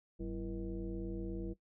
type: tone with frequency modulation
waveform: sine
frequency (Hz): 189.1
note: F#3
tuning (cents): +38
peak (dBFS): -37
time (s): 0.19-1.54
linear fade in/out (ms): 20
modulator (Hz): 145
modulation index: 1.6
effects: noise-tail reverb RT60 0.1 s tail -17 dB re dry